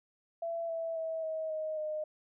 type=tone with pitch steps; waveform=sine; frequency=670 / 658.5 / 647.2 / 636.1 / 625.1 / 614.4 Hz; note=E5 / E5 / E5 / D#5 / D#5 / D#5; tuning=+28 / -2 / -32 / +38 / +8 / -22 cents; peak=-33 dBFS; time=0.42-2.04 s; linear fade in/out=5 ms; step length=270 ms; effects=none